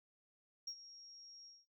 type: tone with ADSR envelope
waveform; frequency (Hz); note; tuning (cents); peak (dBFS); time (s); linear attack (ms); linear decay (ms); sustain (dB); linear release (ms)
sine; 5588; F8; 0; -39; 0.67-1.66; 7; 70; -15; 200
effects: noise-tail reverb RT60 0.2 s tail -21 dB re dry + tanh soft clip ceiling -38 dBFS